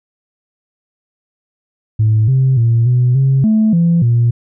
sine tone with pitch steps, 108.9 / 132 / 115.9 / 124 / 134.7 / 217.8 / 169.3 / 118.3 Hz, A2 / C3 / A#2 / B2 / C#3 / A3 / E3 / A#2, -17 / +16 / -10 / +7 / -49 / -17 / +46 / +26 cents, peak -7 dBFS, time 1.99-4.31 s, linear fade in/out 10 ms, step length 290 ms, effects tanh soft clip ceiling -5 dBFS

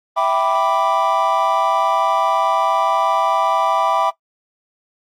triangle chord, E minor seventh, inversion none, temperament equal, 659.3 / 784 / 987.8 / 1174.7 Hz, E5 / G5 / B5 / D6, 0 / 0 / 0 / 0 cents, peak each -18 dBFS, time 0.16-4.11 s, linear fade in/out 20 ms, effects noise-tail reverb RT60 0.1 s tail -18 dB re dry + Opus 24 kbps

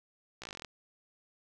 slowing click train, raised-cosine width 0.2 ms, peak -25 dBFS, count 12, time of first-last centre 0.42-0.647 s, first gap 16 ms, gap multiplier 1.05, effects none

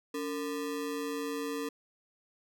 square ring-modulated tone, 370 Hz, F#4, in tune, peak -31 dBFS, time 0.14-1.69 s, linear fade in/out 5 ms, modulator 85.5 Hz, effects none

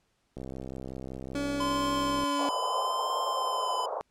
click train, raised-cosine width 2 ms, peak -26 dBFS, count 123, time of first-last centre 0.37-2.235 s, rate 65.4 Hz
30% pulse tone, 284.9 Hz, C#4, 48 cents sharp, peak -27 dBFS, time 1.35-2.49 s, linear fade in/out 2 ms
square tone with vibrato, 1028 Hz, C6, 31 cents flat, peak -30 dBFS, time 1.6-3.86 s, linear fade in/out 5 ms, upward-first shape triangle, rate 0.79 Hz, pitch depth 35 cents each way
pink band-pass noise, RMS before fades -34 dBFS, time 2.39-4.01 s, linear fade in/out 0 ms, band 480 to 1100 Hz, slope 48 dB/octave
effects pink hiss -73 dBFS RMS until 4.1 s + low-pass 9000 Hz 12 dB/octave

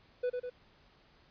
triangle tone with echo, 495.8 Hz, B4, 7 cents sharp, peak -27 dBFS, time 0.23-0.3 s, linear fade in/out 10 ms, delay 100 ms, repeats 2, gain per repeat -4 dB, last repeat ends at 0.5 s, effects pink hiss -64 dBFS RMS until 1.3 s + resampled to 11025 Hz

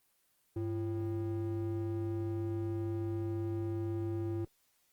triangle ring-modulated tone, 220 Hz, A3, in tune, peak -28 dBFS, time 0.56-4.45 s, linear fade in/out 5 ms, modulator 119 Hz, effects white hiss -73 dBFS RMS until 4.92 s + Opus 24 kbps

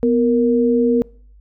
sine tone pair together, 247 / 466.2 Hz, B3 / A#4, 0 / 0 cents, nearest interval major seventh, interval 1100 cents, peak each -15 dBFS, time 0.03-1.02 s, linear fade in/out 0 ms, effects noise-tail reverb RT60 0.5 s tail -25 dB re dry + added 50 Hz sine -43 dBFS peak until 1.4 s

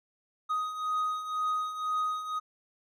triangle beating tone pair, 1249 / 1251 Hz, D#6 / D#6, +6 / +9 cents, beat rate 2 Hz, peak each -34 / -28 dBFS, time 0.49-2.4 s, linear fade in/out 20 ms, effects none

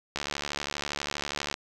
click train, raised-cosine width 0.2 ms, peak -13 dBFS, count 101, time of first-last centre 0.16-1.541 s, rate 72.4 Hz, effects none

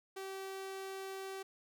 sawtooth tone, 385.5 Hz, G4, 29 cents flat, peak -38 dBFS, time 0.16-1.43 s, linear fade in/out 10 ms, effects none

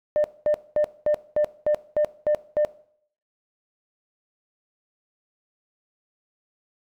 sine tone bursts, 600 Hz, D5, 37 cents sharp, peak -16 dBFS, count 9, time 0.16-2.649 s, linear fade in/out 0 ms, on 81 ms, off 220 ms, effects noise-tail reverb RT60 0.6 s tail -18 dB re dry + tanh soft clip ceiling -14 dBFS

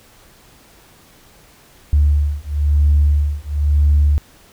sine beating tone pair, 72.8 / 73.8 Hz, D2 / D2, -15 / +9 cents, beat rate 1 Hz, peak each -14 dBFS, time 1.93-4.18 s, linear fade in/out 0 ms, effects tanh soft clip ceiling -5 dBFS + pink hiss -48 dBFS RMS until 4.52 s

